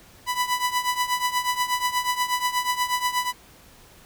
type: tone with tremolo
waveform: sawtooth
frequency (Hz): 992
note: B5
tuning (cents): +7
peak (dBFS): -15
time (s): 0.26-3.33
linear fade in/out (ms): 50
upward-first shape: triangle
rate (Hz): 8.3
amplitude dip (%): 85
effects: pink hiss -51 dBFS RMS until 4.05 s